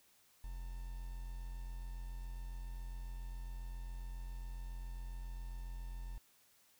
triangle tone with quantisation, 43.65 Hz, F1, in tune, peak -40 dBFS, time 0.44-6.18 s, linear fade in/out 0 ms, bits 10, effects white hiss -69 dBFS RMS until 6.79 s

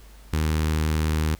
sawtooth tone with notch filter, 77.78 Hz, D#2, in tune, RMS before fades -23 dBFS, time 0.33-1.35 s, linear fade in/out 0 ms, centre 640 Hz, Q 1.5, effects added 50 Hz sine -45 dBFS peak until 1.39 s + pink hiss -53 dBFS RMS until 1.39 s

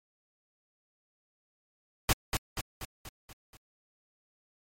pink noise with echo, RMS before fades -24 dBFS, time 2.09-2.13 s, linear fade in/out 2 ms, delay 240 ms, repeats 6, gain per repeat -5 dB, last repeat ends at 3.57 s, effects MP3 64 kbps

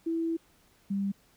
sine tone pair in turn, 329.6 / 197.92 Hz, E4 / G3, 0 / +17 cents, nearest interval major sixth, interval 883 cents, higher first, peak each -27 dBFS, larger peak neither, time 0.06-0.37 / 0.9-1.12 s, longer first, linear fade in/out 10 ms, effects pink hiss -64 dBFS RMS until 1.36 s

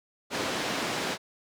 pink band-pass noise, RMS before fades -31 dBFS, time 0.3-1.18 s, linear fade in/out 50 ms, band 230 to 5600 Hz, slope 12 dB/octave, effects none

